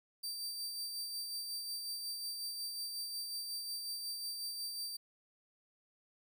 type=tone with tremolo; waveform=sawtooth; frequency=4664 Hz; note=D8; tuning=13 cents flat; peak=-35 dBFS; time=0.23-4.97 s; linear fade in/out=10 ms; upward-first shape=sine; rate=5.5 Hz; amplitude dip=35%; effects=none